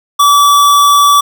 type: tone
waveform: square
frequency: 1152 Hz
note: D6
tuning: 34 cents flat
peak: -5 dBFS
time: 0.19-1.21 s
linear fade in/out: 10 ms
effects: none